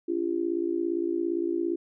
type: tone with amplitude modulation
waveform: sine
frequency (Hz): 339.7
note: F4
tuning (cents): -48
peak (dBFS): -21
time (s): 0.08-1.76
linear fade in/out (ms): 10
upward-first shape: sine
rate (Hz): 57.5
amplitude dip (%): 90
effects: none